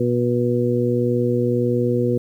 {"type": "harmonic tone", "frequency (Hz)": 121.5, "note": "B2", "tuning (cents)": -28, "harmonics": [1, 2, 3, 4], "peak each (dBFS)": [-22, -22, -22, -22], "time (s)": [0, 2.18], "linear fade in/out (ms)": 5, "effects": ["9-bit"]}